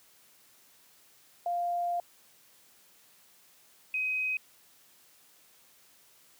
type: tone pair in turn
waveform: sine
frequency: 698.5 / 2521 Hz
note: F5 / D#7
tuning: 0 / +22 cents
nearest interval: octave + minor seventh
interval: 2222 cents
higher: second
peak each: -28 dBFS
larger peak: neither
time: 1.46-2 / 3.94-4.37 s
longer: first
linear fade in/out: 2 ms
effects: white hiss -61 dBFS RMS until 6.39 s + high-pass 100 Hz 12 dB/octave